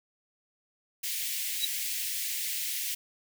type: high-pass noise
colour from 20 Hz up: white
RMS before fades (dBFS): -33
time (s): 1.03-2.95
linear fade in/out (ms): 10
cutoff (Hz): 1900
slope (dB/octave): 48
type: tone with exponential growth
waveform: sine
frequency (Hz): 3893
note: B7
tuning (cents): -26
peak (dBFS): -22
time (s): 1.57-1.65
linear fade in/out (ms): 5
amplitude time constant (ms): 17
effects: none